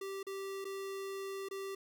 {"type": "tone with dropouts", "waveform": "square", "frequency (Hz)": 390.1, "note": "G4", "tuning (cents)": -8, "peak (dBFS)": -40, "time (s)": [0.01, 1.75], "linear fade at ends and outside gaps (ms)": 5, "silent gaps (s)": [[0.23, 0.267], [0.645, 0.651], [1.487, 1.51]], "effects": []}